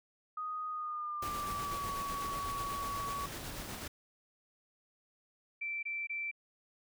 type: tone with pitch glide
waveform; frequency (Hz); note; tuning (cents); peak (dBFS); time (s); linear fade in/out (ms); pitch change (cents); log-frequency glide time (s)
sine; 1244.5 to 1128.1; D#6 to C#6; 0 to +30; -36; 0.37-3.26; 5; -170; 0.7-1.89
type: noise with tremolo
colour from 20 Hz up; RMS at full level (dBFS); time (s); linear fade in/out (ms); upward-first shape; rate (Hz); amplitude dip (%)
pink; -42; 1.22-3.88; 5; square; 8.1; 25
type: tone bursts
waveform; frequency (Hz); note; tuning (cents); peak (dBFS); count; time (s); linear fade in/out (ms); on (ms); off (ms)
sine; 2337; D7; -9; -35; 3; 5.61-6.314; 10; 220; 22
effects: none